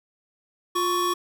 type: tone pair together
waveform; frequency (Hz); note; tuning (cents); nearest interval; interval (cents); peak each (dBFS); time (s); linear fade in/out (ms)
square; 352.4 / 1118.8; F4 / C#6; +16 / +16; octave + minor sixth; 2000; -27 / -24; 0.75-1.14; 10
effects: none